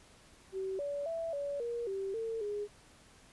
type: tone with pitch steps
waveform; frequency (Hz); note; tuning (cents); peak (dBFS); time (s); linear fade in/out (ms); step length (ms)
sine; 382.2 / 572 / 661 / 569 / 472.3 / 389 / 451.4 / 413.3; G4 / D5 / E5 / C#5 / A#4 / G4 / A4 / G#4; -44 / -46 / +5 / +45 / +23 / -13 / +44 / -8; -34; 0.52-2.68; 50; 270
effects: pink hiss -60 dBFS RMS until 3.32 s + resampled to 24000 Hz